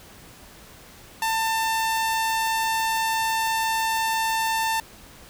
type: tone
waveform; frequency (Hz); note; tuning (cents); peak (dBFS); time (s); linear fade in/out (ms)
sawtooth; 894; A5; +27; -18; 1.22-4.8; 2
effects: pink hiss -47 dBFS RMS until 5.29 s